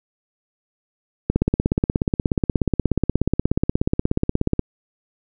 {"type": "click train", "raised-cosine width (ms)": 3, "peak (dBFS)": -4, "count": 56, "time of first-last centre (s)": [1.3, 4.593], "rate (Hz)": 16.7, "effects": []}